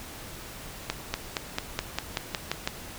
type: accelerating click train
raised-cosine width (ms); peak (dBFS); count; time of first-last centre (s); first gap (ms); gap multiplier
0.2; -9; 10; 0.9-2.675; 240; 0.95
effects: pink hiss -42 dBFS RMS until 2.98 s